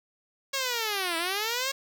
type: linear two-way sweep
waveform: 5% pulse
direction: down then up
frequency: 554 to 323.8 to 554 Hz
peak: -16 dBFS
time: 0.53-1.72 s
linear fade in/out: 10 ms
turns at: 1.17 s
effects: none